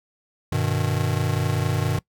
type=chord; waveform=square; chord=G augmented; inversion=none; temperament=just; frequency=98 / 122.5 / 153.12 Hz; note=G2 / B2 / D#3; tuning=0 / -14 / -27 cents; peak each=-26 dBFS; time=0.52-1.99 s; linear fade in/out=5 ms; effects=noise-tail reverb RT60 0.1 s tail -22 dB re dry